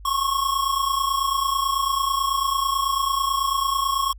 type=tone pair together; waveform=square; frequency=1079.6 / 1108.7 Hz; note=C#6 / C#6; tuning=-46 / 0 cents; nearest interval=unison; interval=46 cents; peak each=-24 dBFS; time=0.05-4.13 s; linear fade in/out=5 ms; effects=added 50 Hz sine -39 dBFS peak until 4.18 s